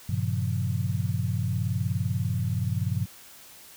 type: chord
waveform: sine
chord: G half-diminished seventh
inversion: none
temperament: equal with one note detuned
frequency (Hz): 98 / 117.76 / 138.59 / 174.61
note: G2 / Bb2 / Db3 / F3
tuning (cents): 0 / +18 / 0 / 0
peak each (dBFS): -28 / -29 / -32 / -33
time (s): 0.09-3.06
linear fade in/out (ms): 5
effects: white hiss -49 dBFS RMS until 3.76 s